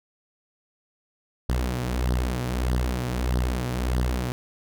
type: beating tone pair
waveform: sawtooth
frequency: 60.8 / 62.4 Hz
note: B1 / B1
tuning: -26 / +19 cents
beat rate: 1.6 Hz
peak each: -24 / -21 dBFS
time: 1.49-4.32 s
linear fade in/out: 0 ms
effects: none